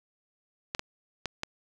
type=clicks; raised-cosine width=0.2 ms; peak=-14 dBFS; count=4; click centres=0.749 / 0.794 / 1.257 / 1.434 s; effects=none